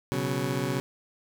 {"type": "chord", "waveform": "20% pulse", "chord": "B suspended second", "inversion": "none", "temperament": "just", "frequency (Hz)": [123.47, 138.9, 185.21], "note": ["B2", "C#3", "F#3"], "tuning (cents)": [0, 4, 2], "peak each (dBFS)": [-27, -25, -30], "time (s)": [0.12, 0.8], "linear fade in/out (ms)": 0, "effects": []}